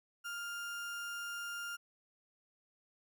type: tone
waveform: 35% pulse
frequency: 1403 Hz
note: F6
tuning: 8 cents sharp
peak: -38 dBFS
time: 0.24-1.77 s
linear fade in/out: 20 ms
effects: none